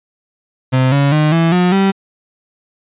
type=tone with pitch steps; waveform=35% pulse; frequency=129.8 / 140.73 / 152.59 / 165.44 / 179.37 / 194.48 Hz; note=C3 / C#3 / D#3 / E3 / F3 / G3; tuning=-13 / +27 / -33 / +7 / +47 / -13 cents; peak=-8 dBFS; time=0.72-1.92 s; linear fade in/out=20 ms; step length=200 ms; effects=resampled to 8000 Hz